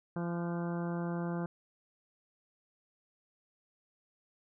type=harmonic tone with a mistuned harmonic; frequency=171.6 Hz; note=F3; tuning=30 cents flat; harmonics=1 / 2 / 3 / 4 / 5 / 6 / 7 / 8 / 9; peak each=-34 / -40 / -44 / -46 / -48 / -50 / -51 / -52 / -53 dBFS; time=0.16-1.46 s; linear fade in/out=2 ms; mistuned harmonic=8; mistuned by=+40 cents; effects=none